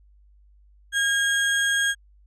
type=tone with sample-and-hold; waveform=sine; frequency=1624 Hz; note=G#6; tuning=39 cents flat; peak=-19 dBFS; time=0.92-1.95 s; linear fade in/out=50 ms; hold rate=4900 Hz; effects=added 50 Hz sine -52 dBFS peak until 2.26 s + resampled to 24000 Hz